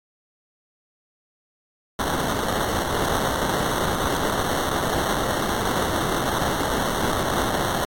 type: noise with sample-and-hold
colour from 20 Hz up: white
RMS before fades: -24 dBFS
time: 1.99-7.85 s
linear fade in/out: 2 ms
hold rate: 2450 Hz
effects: AAC 64 kbps